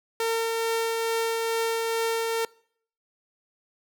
sawtooth tone with tremolo, 455 Hz, A#4, 42 cents flat, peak -19 dBFS, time 0.2-2.45 s, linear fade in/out 2 ms, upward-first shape triangle, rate 2.3 Hz, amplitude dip 25%, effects noise-tail reverb RT60 0.6 s tail -24 dB re dry

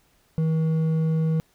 sine tone with hard clipping, 159.9 Hz, D#3, 48 cents sharp, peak -21 dBFS, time 0.38-1.4 s, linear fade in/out 0 ms, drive 5 dB, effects pink hiss -63 dBFS RMS until 1.54 s

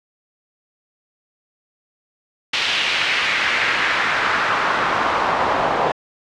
pink noise with band-pass filter sweep, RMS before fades -19 dBFS, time 2.53-5.92 s, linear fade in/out 5 ms, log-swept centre 3100 to 750 Hz, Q 1.6, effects low-pass 5000 Hz 12 dB/octave

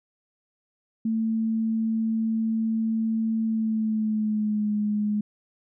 sine tone with pitch glide, 223.1 to 209.4 Hz, A3 to G#3, +24 to +15 cents, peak -22 dBFS, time 1.05-5.21 s, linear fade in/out 5 ms, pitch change -109 cents, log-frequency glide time 3.44-4.73 s, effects none

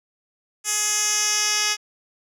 10% pulse tone with band-pass filter sweep, 420.3 Hz, G#4, 21 cents sharp, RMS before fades -22 dBFS, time 0.64-1.77 s, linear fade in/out 50 ms, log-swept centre 7800 to 4700 Hz, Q 2.3, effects none

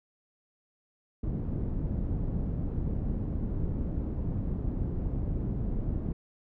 pink low-pass noise, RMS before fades -31 dBFS, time 1.23-6.13 s, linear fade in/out 5 ms, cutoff 250 Hz, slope 12 dB/octave, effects none

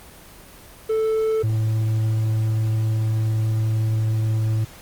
triangle tone pair in turn, 440 / 110 Hz, A4 / A2, 0 / 0 cents, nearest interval 2 octaves, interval 2400 cents, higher first, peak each -16 dBFS, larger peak neither, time 0.89-1.43 / 1.43-4.65 s, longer second, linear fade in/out 10 ms, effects pink hiss -44 dBFS RMS until 4.81 s + Opus 24 kbps

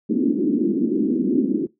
pink band-pass noise, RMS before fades -20 dBFS, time 0.09-1.67 s, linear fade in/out 10 ms, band 220 to 350 Hz, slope 48 dB/octave, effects noise-tail reverb RT60 0.2 s tail -21 dB re dry

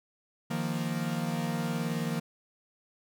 45% pulse chord, Eb suspended second, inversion none, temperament equal, 155.56 / 174.61 / 233.1 Hz, Eb3 / F3 / Bb3, 0 / 0 / 0 cents, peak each -34 dBFS, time 0.5-2.2 s, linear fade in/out 10 ms, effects none

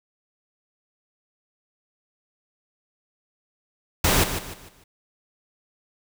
pink noise with echo, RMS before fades -19 dBFS, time 4.04-4.24 s, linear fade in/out 5 ms, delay 150 ms, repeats 4, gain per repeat -9 dB, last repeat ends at 4.84 s, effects none

